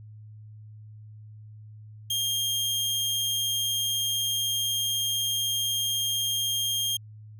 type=tone; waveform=sawtooth; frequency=3217 Hz; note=G7; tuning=44 cents sharp; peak=-22 dBFS; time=2.1-6.97 s; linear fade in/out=5 ms; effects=added 107 Hz sine -43 dBFS peak until 7.39 s